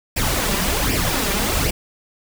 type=noise with flanger; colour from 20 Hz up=pink; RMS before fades=-20 dBFS; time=0.16-1.71 s; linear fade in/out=10 ms; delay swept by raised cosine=0.38 to 5.08 ms; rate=1.3 Hz; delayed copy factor=+0.65; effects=none